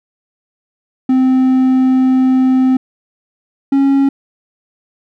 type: tone pair in turn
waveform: triangle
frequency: 259.3 / 274.7 Hz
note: C4 / C#4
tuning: -15 / -16 cents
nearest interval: minor second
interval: 99 cents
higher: second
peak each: -6 dBFS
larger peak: neither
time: 1.09-2.77 / 3.72-4.09 s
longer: first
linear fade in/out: 5 ms
effects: none